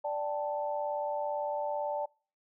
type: chord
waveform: sine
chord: D suspended fourth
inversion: none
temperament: just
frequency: 587.3 / 783.1 / 881 Hz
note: D5 / G5 / A5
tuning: 0 / -2 / +2 cents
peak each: -33 / -39 / -35 dBFS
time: 0.04-2.06 s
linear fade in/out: 10 ms
effects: noise-tail reverb RT60 0.4 s tail -26 dB re dry